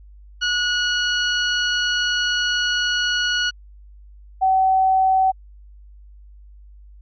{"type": "tone pair in turn", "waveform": ["20% pulse", "sine"], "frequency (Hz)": [1457, 760.1], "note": ["F#6", "F#5"], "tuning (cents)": [-27, 46], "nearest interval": "major seventh", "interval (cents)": 1127, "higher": "first", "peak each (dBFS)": -13, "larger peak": "neither", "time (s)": [[0.41, 3.51], [4.41, 5.32]], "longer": "first", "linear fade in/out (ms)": 20, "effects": ["added 50 Hz sine -41 dBFS peak until 7.01 s", "MP3 32 kbps"]}